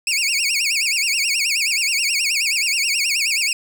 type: tone with vibrato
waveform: 20% pulse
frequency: 2476 Hz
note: D#7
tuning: 9 cents flat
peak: -12 dBFS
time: 0.07-3.53 s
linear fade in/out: 2 ms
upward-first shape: sine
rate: 9.4 Hz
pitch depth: 220 cents each way
effects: none